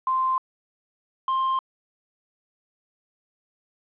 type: tone pair in turn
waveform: sine / triangle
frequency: 1043 / 1054.5 Hz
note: C6 / C6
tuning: -6 / +13 cents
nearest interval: unison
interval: 19 cents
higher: second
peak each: -20 / -19 dBFS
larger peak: second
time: 0.07-0.38 / 1.28-1.59 s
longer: neither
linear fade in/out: 2 ms
effects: resampled to 8000 Hz + 9-bit